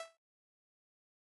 sawtooth tone with exponential decay, 659.3 Hz, E5, in tune, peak -35 dBFS, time 0-0.17 s, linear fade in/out 2 ms, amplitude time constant 35 ms, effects low-pass 12000 Hz 12 dB/octave + AAC 32 kbps

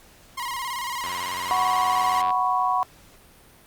sawtooth tone with vibrato, 1012 Hz, B5, 42 cents sharp, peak -24 dBFS, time 0.37-2.22 s, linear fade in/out 10 ms, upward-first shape square, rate 18 Hz, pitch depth 82 cents each way
click train, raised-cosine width 0.3 ms, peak -19 dBFS, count 116, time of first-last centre 1.04-2.305 s, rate 90.9 Hz
sine chord, F# suspended fourth, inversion none, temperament equal, 740 / 987.8 / 1108.7 Hz, F#5 / B5 / C#6, 0 / 0 / 0 cents, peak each -24 dBFS, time 1.51-2.83 s, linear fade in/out 0 ms
effects pink hiss -52 dBFS RMS until 3.66 s + Opus 48 kbps

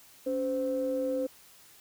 sine tone pair together, 280 / 516.2 Hz, C#4 / C5, +18 / -23 cents, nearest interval major seventh, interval 1059 cents, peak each -32 / -28 dBFS, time 0.26-1.27 s, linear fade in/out 10 ms, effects tanh soft clip ceiling -21 dBFS + white hiss -56 dBFS RMS until 1.8 s

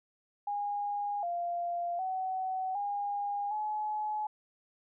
sine tone with pitch steps, 818 / 694 / 753 / 813 / 850 Hz, G#5 / F5 / F#5 / G#5 / G#5, -26 / -11 / +30 / -37 / +40 cents, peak -31 dBFS, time 0.47-4.27 s, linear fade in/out 5 ms, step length 760 ms, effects none

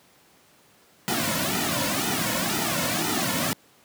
pink noise with flanger, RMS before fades -25 dBFS, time 1.08-3.53 s, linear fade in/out 0 ms, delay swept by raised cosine 1.8 to 2.54 ms, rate 2 Hz, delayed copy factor -0.9, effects pink hiss -57 dBFS RMS until 3.84 s + high-pass 150 Hz 12 dB/octave

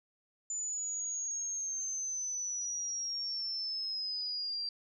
sine linear sweep, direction down, 7040 to 4700 Hz, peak -34 dBFS, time 0.5-4.69 s, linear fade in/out 2 ms, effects none

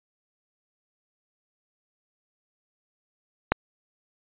click, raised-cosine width 0.5 ms, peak -3 dBFS, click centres 3.52 s, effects resampled to 8000 Hz

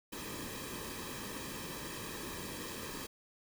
pink noise with comb filter, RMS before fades -43 dBFS, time 0.12-3.07 s, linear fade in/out 10 ms, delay 1.4 ms, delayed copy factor -0.7, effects none

